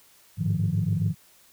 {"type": "tone cluster", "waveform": "sine", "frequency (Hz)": [100.6, 107.9, 152.6, 174.2], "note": ["G2", "A2", "D#3", "F3"], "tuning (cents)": [45, -33, -33, -4], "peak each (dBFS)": -27, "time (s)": [0.37, 1.15], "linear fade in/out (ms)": 50, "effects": ["tanh soft clip ceiling -14 dBFS", "white hiss -57 dBFS RMS until 1.52 s"]}